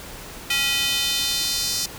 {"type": "tone with high-pass filter sweep", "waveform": "square", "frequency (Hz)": 277.2, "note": "C#4", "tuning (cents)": 0, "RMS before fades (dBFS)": -23, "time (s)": [0.5, 1.86], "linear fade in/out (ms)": 5, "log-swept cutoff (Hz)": [2500, 5100], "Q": 2.2, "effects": ["pink hiss -38 dBFS RMS until 1.98 s"]}